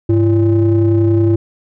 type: ring-modulated tone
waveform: triangle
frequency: 117.7 Hz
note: A#2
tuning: 17 cents sharp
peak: -4 dBFS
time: 0.09-1.36 s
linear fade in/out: 5 ms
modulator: 220 Hz
effects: none